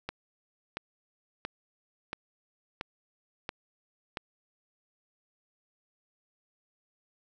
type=click train; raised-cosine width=0.3 ms; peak=-18 dBFS; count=7; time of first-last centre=0.09-4.172 s; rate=1.47 Hz; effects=none